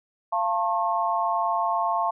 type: tone cluster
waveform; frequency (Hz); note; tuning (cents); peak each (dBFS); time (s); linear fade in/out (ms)
sine; 689 / 889 / 1081; F5 / A5 / C#6; -24 / +18 / -44; -26; 0.32-2.11; 10
effects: none